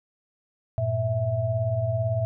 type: tone cluster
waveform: sine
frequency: 99 / 116.9 / 655 Hz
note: G2 / A#2 / E5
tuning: +18 / +5 / -11 cents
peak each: -30 / -25 / -27 dBFS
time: 0.78-2.25 s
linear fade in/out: 0 ms
effects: none